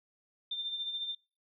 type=tone with tremolo; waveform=sine; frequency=3588 Hz; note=A7; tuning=33 cents sharp; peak=-32 dBFS; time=0.51-1.15 s; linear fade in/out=5 ms; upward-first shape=sine; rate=14 Hz; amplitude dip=50%; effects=noise-tail reverb RT60 0.4 s tail -26 dB re dry